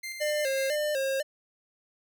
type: tone with tremolo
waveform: sawtooth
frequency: 2093 Hz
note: C7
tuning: in tune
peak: -31 dBFS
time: 0.03-0.76 s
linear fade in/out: 10 ms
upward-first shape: square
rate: 5.5 Hz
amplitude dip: 35%
type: tone with vibrato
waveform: square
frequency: 568 Hz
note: C#5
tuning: 42 cents sharp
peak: -27 dBFS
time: 0.2-1.23 s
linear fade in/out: 20 ms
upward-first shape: square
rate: 2 Hz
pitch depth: 94 cents each way
effects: none